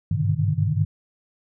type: tone cluster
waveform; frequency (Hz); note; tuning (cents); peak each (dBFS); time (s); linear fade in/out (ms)
sine; 98.6 / 104.3 / 125.6 / 146.7 / 156.7; G2 / G#2 / B2 / D3 / D#3; +11 / +8 / +30 / -2 / +13; -25 / -25 / -29 / -25 / -25; 0.11-0.85; 5
effects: none